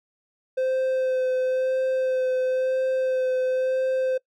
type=tone with vibrato; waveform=triangle; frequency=517 Hz; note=C5; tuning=21 cents flat; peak=-19 dBFS; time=0.57-4.18 s; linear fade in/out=10 ms; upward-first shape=sine; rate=0.98 Hz; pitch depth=15 cents each way; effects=noise-tail reverb RT60 0.1 s tail -24 dB re dry